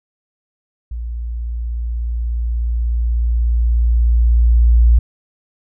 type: tone with level ramp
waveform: sine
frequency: 58.27 Hz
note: A#1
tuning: in tune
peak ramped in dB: -22 to -6 dBFS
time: 0.91-4.99 s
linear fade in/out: 5 ms
effects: none